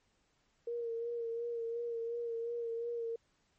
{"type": "tone with vibrato", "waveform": "sine", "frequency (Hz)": 466.2, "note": "A#4", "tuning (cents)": 0, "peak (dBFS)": -35, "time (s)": [0.67, 3.16], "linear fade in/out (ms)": 5, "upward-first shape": "sine", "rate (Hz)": 2.8, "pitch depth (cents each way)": 31, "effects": ["pink hiss -75 dBFS RMS until 3.58 s", "MP3 32 kbps"]}